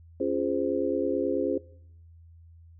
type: chord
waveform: sine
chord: Db major seventh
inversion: none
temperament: just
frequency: 277.2 / 346.5 / 415.8 / 519.7 Hz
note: Db4 / F4 / Ab4 / C5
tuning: 0 / -14 / +2 / -12 cents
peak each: -30 dBFS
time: 0.2-1.58 s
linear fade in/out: 5 ms
effects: noise-tail reverb RT60 0.7 s tail -21 dB re dry + added 83 Hz sine -49 dBFS peak until 2.79 s